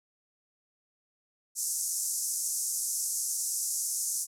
pink band-pass noise, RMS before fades -32 dBFS, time 1.55-4.27 s, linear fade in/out 50 ms, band 5800 to 12000 Hz, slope 48 dB/octave, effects none

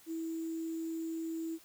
sine tone with sample-and-hold, 325.9 Hz, E4, 20 cents flat, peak -35 dBFS, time 0.06-1.59 s, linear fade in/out 50 ms, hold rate 7350 Hz, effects white hiss -60 dBFS RMS until 1.64 s

